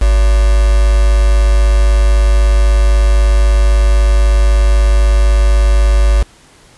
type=tone with quantisation; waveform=sine; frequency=51.91 Hz; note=G#1; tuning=in tune; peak=-6 dBFS; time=0.01-6.23 s; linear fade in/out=10 ms; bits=3; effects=pink hiss -44 dBFS RMS until 6.77 s + resampled to 24000 Hz